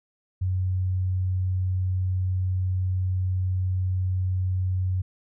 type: tone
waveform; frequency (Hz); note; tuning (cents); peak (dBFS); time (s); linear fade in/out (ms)
sine; 92.6; F#2; +2; -22; 0.41-5.02; 10
effects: none